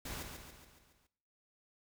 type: noise with echo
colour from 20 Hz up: pink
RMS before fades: -43 dBFS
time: 0.05-0.23 s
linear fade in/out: 5 ms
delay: 140 ms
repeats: 6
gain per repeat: -5 dB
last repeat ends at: 1.07 s
effects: noise-tail reverb RT60 0.7 s tail -17 dB re dry